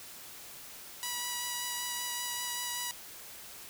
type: tone with vibrato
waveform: 5% pulse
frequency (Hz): 974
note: B5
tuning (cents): -24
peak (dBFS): -22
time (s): 1.03-2.91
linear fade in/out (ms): 0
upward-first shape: sine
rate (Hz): 5.2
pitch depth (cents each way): 10
effects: white hiss -48 dBFS RMS until 3.69 s